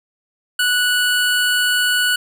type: tone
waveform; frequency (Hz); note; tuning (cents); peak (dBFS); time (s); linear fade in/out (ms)
25% pulse; 1475; F#6; -6; -11; 0.59-2.16; 5
effects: none